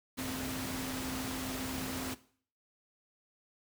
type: tone in noise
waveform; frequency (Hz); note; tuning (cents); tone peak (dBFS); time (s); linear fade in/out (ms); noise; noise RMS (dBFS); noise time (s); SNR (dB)
sine; 259.8; C4; -12; -39; 0.17-2.15; 20; pink; -39; 0.17-2.15; -3
effects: noise-tail reverb RT60 0.5 s tail -17 dB re dry + high-pass 60 Hz 12 dB/octave